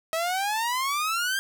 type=exponential sweep; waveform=sawtooth; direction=up; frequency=638 to 1611 Hz; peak=-21 dBFS; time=0.13-1.39 s; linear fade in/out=0 ms; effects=none